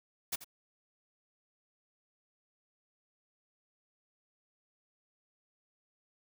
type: noise with echo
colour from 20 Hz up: white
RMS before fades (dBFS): -34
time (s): 0.32-0.36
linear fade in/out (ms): 10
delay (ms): 85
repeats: 1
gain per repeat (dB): -14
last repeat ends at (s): 0.445
effects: none